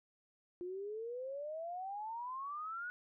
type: exponential sweep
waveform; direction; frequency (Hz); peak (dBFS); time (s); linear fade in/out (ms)
sine; up; 349.2 to 1480; -40; 0.61-2.9; 0
effects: none